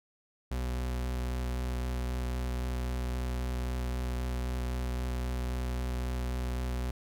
40% pulse tone with vibrato, 62.1 Hz, B1, 10 cents sharp, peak -30 dBFS, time 0.51-6.91 s, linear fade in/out 5 ms, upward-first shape square, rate 3.8 Hz, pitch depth 8 cents each way, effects none

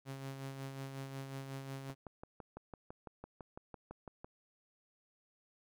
sawtooth tone with tremolo, 135.6 Hz, C#3, 38 cents flat, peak -37 dBFS, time 0.05-1.95 s, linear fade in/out 50 ms, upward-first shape sine, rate 5.5 Hz, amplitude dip 45%
click train, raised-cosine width 1 ms, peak -33 dBFS, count 15, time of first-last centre 1.9-4.245 s, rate 5.97 Hz
effects none

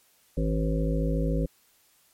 harmonic tone, 53.8 Hz, A1, 38 cents flat, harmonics 1 / 3 / 5 / 7 / 9 / 10, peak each -26 / -28 / -32 / -37 / -35 / -35 dBFS, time 0.37-1.46 s, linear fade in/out 5 ms, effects white hiss -63 dBFS RMS until 2.13 s + MP3 64 kbps

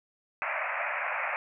white band-pass noise, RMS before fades -32 dBFS, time 0.42-1.36 s, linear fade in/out 0 ms, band 550 to 2500 Hz, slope 96 dB/octave, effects none

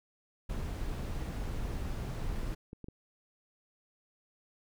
brown noise, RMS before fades -36 dBFS, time 0.49-2.55 s, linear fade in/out 10 ms
clicks, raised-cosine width 3 ms, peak -31 dBFS, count 8, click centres 1.477 / 1.546 / 2.326 / 2.432 / 2.518 / 2.731 / 2.843 / 2.885 s
effects none

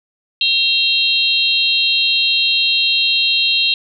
sine tone cluster, 2734 / 3198 / 3783 / 4156 Hz, F7 / G7 / A#7 / C8, -37 / +34 / +25 / -12 cents, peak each -18 dBFS, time 0.41-3.74 s, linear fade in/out 2 ms, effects none

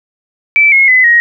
sine tone with pitch steps, 2320 / 2165 / 2020 / 1884.4 Hz, D7 / C#7 / B6 / A#6, -22 / -41 / +39 / +18 cents, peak -4 dBFS, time 0.56-1.2 s, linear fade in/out 0 ms, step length 160 ms, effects none

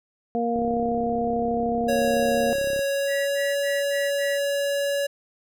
harmonic tone, 234.5 Hz, A#3, 11 cents sharp, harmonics 1 / 2 / 3, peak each -26 / -26 / -26 dBFS, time 0.35-2.53 s, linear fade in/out 0 ms
click train, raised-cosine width 2 ms, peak -23 dBFS, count 76, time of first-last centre 0.56-2.792 s, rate 33.6 Hz
square tone with pitch glide, 554 to 564.7 Hz, C#5 to C#5, -1 to +32 cents, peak -23 dBFS, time 1.88-5.07 s, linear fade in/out 10 ms, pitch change +33 cents, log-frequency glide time 2.79-3.53 s
sine tone bursts, 1937 Hz, B6, 34 cents flat, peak -29 dBFS, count 5, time 3.07-4.388 s, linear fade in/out 50 ms, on 210 ms, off 67 ms
effects none

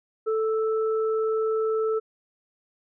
sine tone pair together, 440 / 1318.5 Hz, A4 / E6, 0 / 0 cents, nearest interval octave + perfect fifth, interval 1900 cents, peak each -22 / -33 dBFS, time 0.26-2 s, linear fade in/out 20 ms, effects none

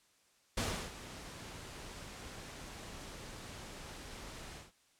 pink noise with ADSR envelope, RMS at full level -34 dBFS, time 0.57-4.72 s, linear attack 6 ms, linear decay 330 ms, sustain -14 dB, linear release 170 ms, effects white hiss -70 dBFS RMS until 4.99 s + low-pass 9000 Hz 12 dB/octave

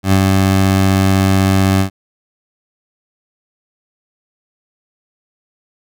20% pulse tone with ADSR envelope, 95.9 Hz, G2, 37 cents flat, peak -3 dBFS, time 0.03-1.9 s, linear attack 93 ms, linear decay 73 ms, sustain -2 dB, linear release 100 ms, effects none

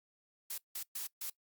blue noise bursts at uneven times, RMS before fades -40 dBFS, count 4, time 0.5-0.58 / 0.75-0.83 / 0.95-1.07 / 1.21-1.3 s, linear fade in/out 5 ms, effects noise-tail reverb RT60 0.1 s tail -21 dB re dry + Opus 48 kbps

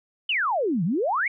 sine exponential two-way sweep, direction down then up, 3136 to 152.8 to 2321 Hz, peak -21 dBFS, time 0.29-1.28 s, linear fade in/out 5 ms, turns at 0.84 s, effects none

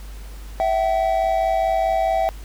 triangle tone pair together, 659.3 / 764 Hz, E5 / G5, 0 / -45 cents, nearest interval minor third, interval 255 cents, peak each -18 dBFS, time 0.6-2.29 s, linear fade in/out 0 ms, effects added 50 Hz sine -33 dBFS peak until 2.44 s + pink hiss -46 dBFS RMS until 2.44 s

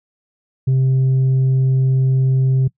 sine tone, 131.6 Hz, C3, 10 cents sharp, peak -9 dBFS, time 0.67-2.68 s, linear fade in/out 10 ms, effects noise-tail reverb RT60 0.1 s tail -22 dB re dry + tanh soft clip ceiling -11 dBFS

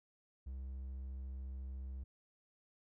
triangle tone with vibrato, 65.7 Hz, C2, 8 cents sharp, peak -40 dBFS, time 0.46-2.04 s, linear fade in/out 10 ms, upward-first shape triangle, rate 14 Hz, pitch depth 9 cents each way, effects none

